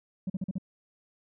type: tone bursts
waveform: sine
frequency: 188.3 Hz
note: F#3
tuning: 31 cents sharp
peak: -26 dBFS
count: 5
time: 0.27-0.583 s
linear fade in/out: 5 ms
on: 29 ms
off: 42 ms
effects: tanh soft clip ceiling -27 dBFS